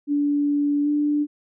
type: tone with pitch glide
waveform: sine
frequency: 289.3 to 294.5 Hz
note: D4 to D4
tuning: -26 to +5 cents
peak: -18 dBFS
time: 0.07-1.27 s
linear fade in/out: 50 ms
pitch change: +31 cents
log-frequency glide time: 0.83-0.88 s
effects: none